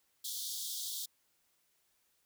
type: high-pass noise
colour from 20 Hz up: pink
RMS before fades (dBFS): -40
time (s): 0.24-1.06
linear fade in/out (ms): 10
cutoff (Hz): 3300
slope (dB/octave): 96
effects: white hiss -75 dBFS RMS until 2.25 s